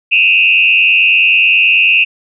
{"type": "tone with frequency modulation", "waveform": "sine", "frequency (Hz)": 2637, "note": "E7", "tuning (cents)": 0, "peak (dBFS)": -6, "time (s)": [0.11, 2.05], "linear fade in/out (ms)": 20, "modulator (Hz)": 89.3, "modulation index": 1.9, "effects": []}